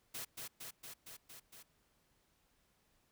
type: noise with echo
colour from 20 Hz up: white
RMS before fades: -44 dBFS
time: 0.14-0.25 s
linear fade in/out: 10 ms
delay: 230 ms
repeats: 6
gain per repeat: -2 dB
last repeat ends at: 1.63 s
effects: pink hiss -75 dBFS RMS until 3.11 s

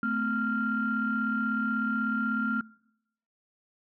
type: tone cluster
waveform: sine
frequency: 219.4 / 255.7 / 1390 Hz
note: A3 / C4 / F6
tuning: -5 / -40 / -9 cents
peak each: -30 / -32 / -28 dBFS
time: 0.03-2.61 s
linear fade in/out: 2 ms
effects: noise-tail reverb RT60 0.8 s tail -23 dB re dry + tanh soft clip ceiling -18 dBFS

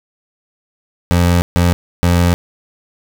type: tone bursts at uneven times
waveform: 25% pulse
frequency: 87.31 Hz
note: F2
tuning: in tune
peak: -6 dBFS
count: 3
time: 1.11-1.42 / 1.56-1.73 / 2.03-2.34 s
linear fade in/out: 0 ms
effects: none

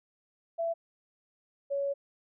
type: tone pair in turn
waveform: sine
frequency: 668 / 559.8 Hz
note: E5 / C#5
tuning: +23 / +17 cents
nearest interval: minor third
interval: 306 cents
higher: first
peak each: -28 dBFS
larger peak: neither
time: 0.58-0.74 / 1.7-1.94 s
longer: second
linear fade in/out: 20 ms
effects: none

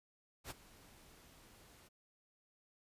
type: noise with ADSR envelope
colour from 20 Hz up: pink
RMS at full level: -44 dBFS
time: 0.44-1.89 s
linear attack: 66 ms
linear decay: 21 ms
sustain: -18 dB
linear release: 20 ms
effects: resampled to 32000 Hz

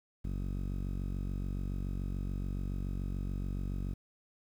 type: tone with low-pass filter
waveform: sawtooth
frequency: 47 Hz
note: F#1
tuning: 28 cents sharp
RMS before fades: -36 dBFS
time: 0.24-3.94 s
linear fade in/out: 10 ms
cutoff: 240 Hz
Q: 1.3
effects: 10-bit

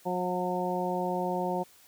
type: harmonic tone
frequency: 180 Hz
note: F#3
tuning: 47 cents flat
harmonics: 1 / 2 / 3 / 4 / 5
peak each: -34 / -34 / -34 / -34 / -34 dBFS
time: 0.05-1.64 s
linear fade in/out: 20 ms
effects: white hiss -58 dBFS RMS until 1.87 s + high-pass 60 Hz 12 dB/octave

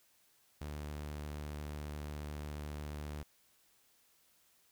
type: tone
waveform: sawtooth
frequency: 74.3 Hz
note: D2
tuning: 21 cents sharp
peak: -37 dBFS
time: 0.61-3.23 s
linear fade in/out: 5 ms
effects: white hiss -70 dBFS RMS until 4.71 s

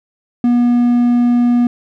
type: tone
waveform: triangle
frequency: 241.5 Hz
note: B3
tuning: 39 cents flat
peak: -7 dBFS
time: 0.44-1.67 s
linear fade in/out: 2 ms
effects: none

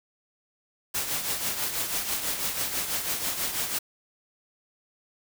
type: noise with tremolo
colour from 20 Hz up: white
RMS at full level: -27 dBFS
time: 0.94-3.79 s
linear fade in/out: 10 ms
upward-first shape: triangle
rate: 6.1 Hz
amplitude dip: 60%
effects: none

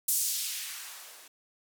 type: noise with band-pass filter sweep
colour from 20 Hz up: violet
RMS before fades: -34 dBFS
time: 0.08-1.28 s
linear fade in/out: 5 ms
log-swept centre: 9200 to 350 Hz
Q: 0.96
effects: none

